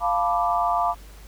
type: chord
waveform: sine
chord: B half-diminished seventh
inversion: second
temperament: equal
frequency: 698.5 / 880 / 987.8 / 1174.7 Hz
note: F5 / A5 / B5 / D6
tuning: 0 / 0 / 0 / 0 cents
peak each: -23 / -27 / -26 / -25 dBFS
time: 0-0.95 s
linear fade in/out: 50 ms
effects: added 50 Hz sine -42 dBFS peak until 1.27 s + pink hiss -50 dBFS RMS until 1.27 s